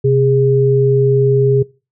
sine tone pair together, 130.19 / 410 Hz, C3 / G#4, -8 / -22 cents, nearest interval octave + minor sixth, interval 1986 cents, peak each -12 dBFS, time 0.04-1.63 s, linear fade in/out 10 ms, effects noise-tail reverb RT60 0.3 s tail -22 dB re dry

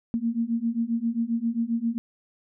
sine beating tone pair, 227.4 / 234.9 Hz, A#3 / A#3, -43 / +13 cents, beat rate 7.5 Hz, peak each -27 / -26 dBFS, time 0.14-1.98 s, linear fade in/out 0 ms, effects none

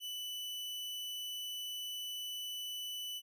40% pulse tone, 2982 Hz, F#7, 13 cents sharp, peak -39 dBFS, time 0-3.22 s, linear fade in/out 50 ms, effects none

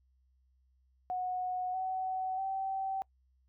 sine tone with pitch steps, 733 / 751.9 / 771.2 Hz, F#5 / F#5 / G5, -16 / +28 / -28 cents, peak -32 dBFS, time 1.1-3.02 s, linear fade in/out 0 ms, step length 640 ms, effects noise-tail reverb RT60 0.1 s tail -24 dB re dry + added 64 Hz sine -67 dBFS peak until 3.48 s

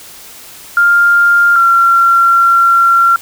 sine tone pair in turn, 1400 / 1370.4 Hz, F6 / F6, +4 / -33 cents, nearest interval unison, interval 37 cents, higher first, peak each -5 dBFS, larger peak neither, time 0.77-1.56 / 1.56-3.16 s, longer second, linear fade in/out 2 ms, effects white hiss -34 dBFS RMS until 3.21 s

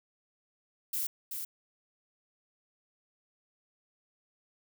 violet noise with echo, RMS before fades -33 dBFS, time 0.93-1.07 s, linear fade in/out 5 ms, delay 380 ms, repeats 1, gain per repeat -5 dB, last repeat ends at 1.45 s, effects none

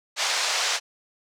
white band-pass noise, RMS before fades -25 dBFS, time 0.16-0.8 s, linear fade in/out 50 ms, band 570 to 6400 Hz, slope 24 dB/octave, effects none

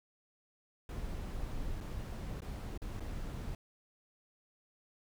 brown noise with dropouts, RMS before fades -40 dBFS, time 0.89-3.55 s, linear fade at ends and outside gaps 2 ms, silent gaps 1.805-1.809 / 2.405-2.419 / 2.776-2.818 / 2.998-3.004 s, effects none

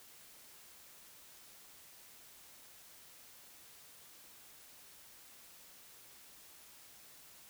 silence, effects white hiss -58 dBFS RMS until 7.49 s

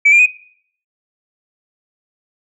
sine tone with pitch steps, 2298 / 2391 / 2489 Hz, D7 / D7 / D#7, -38 / +30 / 0 cents, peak -5 dBFS, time 0.05-0.263 s, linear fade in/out 10 ms, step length 71 ms, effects noise-tail reverb RT60 0.6 s tail -20 dB re dry + tanh soft clip ceiling -3 dBFS

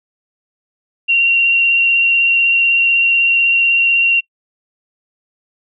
sine tone with vibrato, 2753 Hz, F7, 25 cents flat, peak -9 dBFS, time 1.08-4.21 s, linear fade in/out 20 ms, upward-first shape triangle, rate 16 Hz, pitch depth 18 cents each way, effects noise-tail reverb RT60 0.1 s tail -23 dB re dry

